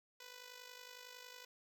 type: tone with amplitude modulation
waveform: 5% pulse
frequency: 496.4 Hz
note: B4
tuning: 9 cents sharp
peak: -38 dBFS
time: 0.2-1.45 s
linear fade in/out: 5 ms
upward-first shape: sine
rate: 50.9 Hz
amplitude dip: 65%
effects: none